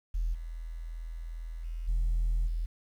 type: tone with level steps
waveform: sine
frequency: 41.2 Hz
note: E1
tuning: in tune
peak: -26 / -36 / -33 / -23 / -28 dBFS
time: 0.14-2.66 s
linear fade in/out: 10 ms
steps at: 0.33 / 1.63 / 1.87 / 2.46 s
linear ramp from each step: 20 ms
effects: tanh soft clip ceiling -23 dBFS + 10-bit